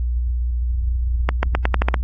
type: accelerating click train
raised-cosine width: 0.5 ms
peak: -3 dBFS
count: 8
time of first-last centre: 1.29-1.942 s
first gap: 140 ms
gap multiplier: 0.86
effects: added 60 Hz sine -18 dBFS peak until 2.03 s + AAC 32 kbps